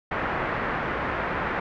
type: low-pass noise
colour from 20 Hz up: white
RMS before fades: -28 dBFS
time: 0.11-1.6 s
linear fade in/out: 5 ms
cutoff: 1800 Hz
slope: 24 dB/octave
effects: none